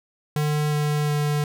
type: tone with pitch steps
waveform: square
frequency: 149.9 / 148.86 / 147.84 Hz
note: D3 / D3 / D3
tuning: +36 / +24 / +12 cents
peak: -21 dBFS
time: 0.36-1.44 s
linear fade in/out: 2 ms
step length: 360 ms
effects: none